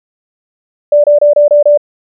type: tone bursts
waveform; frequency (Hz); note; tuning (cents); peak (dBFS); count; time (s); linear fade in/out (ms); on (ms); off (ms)
sine; 587.3; D5; 0; -3; 6; 0.92-1.775; 5; 120; 27
effects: none